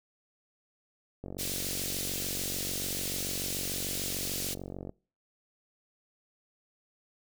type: click train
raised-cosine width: 2 ms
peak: -26 dBFS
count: 172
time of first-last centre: 1.24-4.894 s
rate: 46.8 Hz
type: high-pass noise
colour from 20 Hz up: pink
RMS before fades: -35 dBFS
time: 1.38-4.55 s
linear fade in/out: 20 ms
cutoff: 3900 Hz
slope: 12 dB/octave
effects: noise-tail reverb RT60 0.4 s tail -25 dB re dry